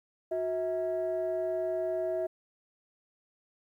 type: tone pair together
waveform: sine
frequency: 365.6 / 646 Hz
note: F#4 / E5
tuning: -21 / -35 cents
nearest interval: minor seventh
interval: 986 cents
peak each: -32 / -29 dBFS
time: 0.31-2.27 s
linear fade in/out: 10 ms
effects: tanh soft clip ceiling -24 dBFS + 11-bit